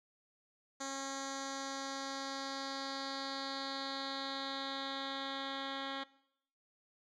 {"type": "tone with low-pass filter sweep", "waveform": "10% pulse", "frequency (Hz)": 272.1, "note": "C#4", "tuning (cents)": -32, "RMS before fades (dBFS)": -41, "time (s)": [0.8, 6.04], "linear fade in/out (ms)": 10, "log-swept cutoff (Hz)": [6500, 3200], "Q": 3.9, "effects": ["noise-tail reverb RT60 0.7 s tail -20 dB re dry"]}